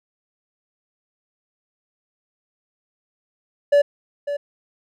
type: tone with echo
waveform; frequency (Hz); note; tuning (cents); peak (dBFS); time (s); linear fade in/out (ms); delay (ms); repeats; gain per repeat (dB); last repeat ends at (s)
triangle; 575; D5; -37; -9; 3.72-3.82; 10; 550; 1; -11; 4.37
effects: none